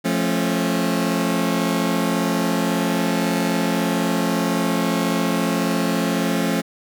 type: chord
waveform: sawtooth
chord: F augmented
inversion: none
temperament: just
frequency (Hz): 174.61 / 218.3 / 272.8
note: F3 / A3 / C#4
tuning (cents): 0 / -13 / -28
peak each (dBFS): -19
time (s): 0.04-6.62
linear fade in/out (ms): 20
effects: none